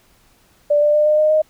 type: tone with pitch steps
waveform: sine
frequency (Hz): 587.3 / 593.8 / 600.3 / 607 / 613.7 / 620.4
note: D5 / D5 / D5 / D#5 / D#5 / D#5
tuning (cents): 0 / +19 / +38 / -43 / -24 / -5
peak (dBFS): -11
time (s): 0.7-1.42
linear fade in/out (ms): 10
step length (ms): 120
effects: pink hiss -55 dBFS RMS until 1.49 s